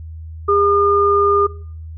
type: tone pair together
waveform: sine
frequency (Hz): 404.7 / 1212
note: G#4 / D#6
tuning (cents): -45 / -46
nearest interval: octave + perfect fifth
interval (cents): 1899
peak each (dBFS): -14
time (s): 0.48-1.47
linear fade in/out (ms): 10
effects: noise-tail reverb RT60 0.5 s tail -20 dB re dry + added 80 Hz sine -29 dBFS peak until 1.97 s